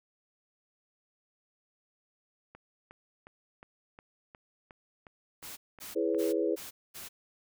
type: click train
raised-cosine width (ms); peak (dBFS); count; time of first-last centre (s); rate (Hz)
0.5; -34; 11; 2.55-6.147; 2.78
type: noise bursts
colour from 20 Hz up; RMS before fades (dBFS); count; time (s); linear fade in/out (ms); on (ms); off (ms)
white; -44; 5; 5.42-7.09; 20; 150; 230
type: chord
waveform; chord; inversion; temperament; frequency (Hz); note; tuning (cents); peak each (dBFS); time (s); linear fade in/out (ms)
sine; C# minor seventh; first; equal with one note detuned; 329.6 / 415.3 / 493.9 / 558.5; E4 / G#4 / B4 / C#5; 0 / 0 / 0 / +13; -31 / -31 / -32 / -36; 5.95-6.56; 20
effects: none